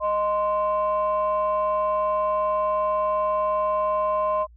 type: tone pair together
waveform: sine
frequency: 620 / 1042.7 Hz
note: D#5 / C6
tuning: -6 / -6 cents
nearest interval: major sixth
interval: 900 cents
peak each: -22 dBFS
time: 0-4.47 s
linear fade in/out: 50 ms
effects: tanh soft clip ceiling -15 dBFS + added 58 Hz sine -47 dBFS peak until 4.56 s